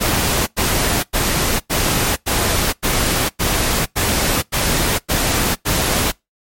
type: noise bursts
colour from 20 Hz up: pink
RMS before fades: -17 dBFS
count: 11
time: 0-6.12 s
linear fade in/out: 20 ms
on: 470 ms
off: 95 ms
effects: noise-tail reverb RT60 0.2 s tail -25 dB re dry + MP3 64 kbps